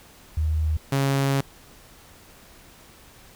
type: tone pair in turn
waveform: sine / sawtooth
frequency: 78 / 137.42 Hz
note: D#2 / C#3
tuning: +5 / -15 cents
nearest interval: minor seventh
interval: 980 cents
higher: second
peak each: -20 / -16 dBFS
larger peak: second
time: 0.37-0.77 / 0.92-1.41 s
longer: second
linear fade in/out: 5 ms
effects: pink hiss -50 dBFS RMS until 3.35 s